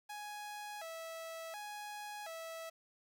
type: tone with vibrato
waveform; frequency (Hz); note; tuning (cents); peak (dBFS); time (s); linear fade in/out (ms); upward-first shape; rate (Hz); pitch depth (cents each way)
sawtooth; 738; F#5; -5; -40; 0.09-2.7; 10; square; 0.69; 210
effects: 11-bit